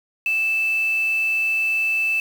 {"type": "tone with quantisation", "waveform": "sine", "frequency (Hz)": 2637, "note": "E7", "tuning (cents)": 0, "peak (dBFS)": -18, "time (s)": [0.26, 2.2], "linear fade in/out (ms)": 2, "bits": 6, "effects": []}